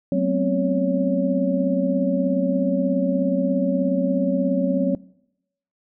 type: tone cluster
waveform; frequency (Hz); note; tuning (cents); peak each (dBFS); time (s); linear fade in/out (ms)
sine; 187.5 / 219.1 / 249.4 / 266.2 / 560; F#3 / A3 / B3 / C4 / C#5; +23 / -7 / +17 / +30 / +18; -22 / -31 / -27 / -23 / -24; 0.12-4.95; 2
effects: noise-tail reverb RT60 0.8 s tail -23 dB re dry